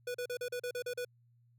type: tone bursts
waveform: square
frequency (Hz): 491.1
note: B4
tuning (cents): -10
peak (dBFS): -36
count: 9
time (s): 0.07-1.049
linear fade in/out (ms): 5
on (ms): 75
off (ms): 38
effects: added 119 Hz sine -64 dBFS peak until 1.58 s